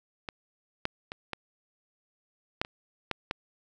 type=clicks; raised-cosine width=0.3 ms; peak=-19 / -12 / -21 / -17 / -10 / -25 / -13 / -14 dBFS; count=8; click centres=0.288 / 0.854 / 1.119 / 1.333 / 2.615 / 2.649 / 3.113 / 3.311 s; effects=none